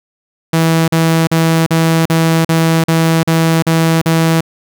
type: tone bursts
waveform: sawtooth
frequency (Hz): 163.2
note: E3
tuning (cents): -17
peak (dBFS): -5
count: 10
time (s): 0.53-4.408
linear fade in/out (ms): 5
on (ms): 350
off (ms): 42
effects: none